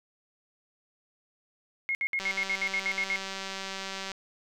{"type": "tone bursts", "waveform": "sine", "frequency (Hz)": 2157, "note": "C#7", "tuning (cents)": -48, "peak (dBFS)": -26, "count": 11, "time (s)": [1.89, 3.159], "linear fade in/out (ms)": 0, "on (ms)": 59, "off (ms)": 62}
{"type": "click train", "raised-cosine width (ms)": 0.2, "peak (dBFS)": -19, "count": 371, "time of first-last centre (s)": [2.2, 4.117], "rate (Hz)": 193}
{"effects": []}